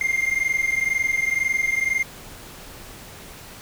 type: tone pair together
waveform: triangle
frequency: 2100 / 2122 Hz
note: C7 / C7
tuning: +6 / +24 cents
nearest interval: unison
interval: 18 cents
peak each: -21 dBFS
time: 0.01-2.03 s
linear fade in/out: 2 ms
effects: pink hiss -41 dBFS RMS until 3.61 s